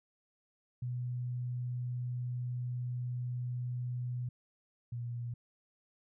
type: tone pair in turn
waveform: sine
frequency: 123.47 / 119.61 Hz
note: B2 / A#2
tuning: 0 / +45 cents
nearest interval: minor second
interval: 55 cents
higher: first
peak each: -34 / -36 dBFS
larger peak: first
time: 0.82-4.29 / 4.92-5.34 s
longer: first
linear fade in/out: 5 ms
effects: none